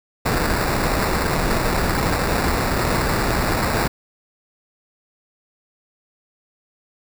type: noise with sample-and-hold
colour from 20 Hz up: pink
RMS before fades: -20 dBFS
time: 0.25-3.88 s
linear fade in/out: 10 ms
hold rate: 3150 Hz
effects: none